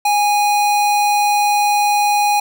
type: tone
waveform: square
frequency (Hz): 825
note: G#5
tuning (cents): -12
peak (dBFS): -13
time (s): 0.05-2.4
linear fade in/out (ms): 5
effects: none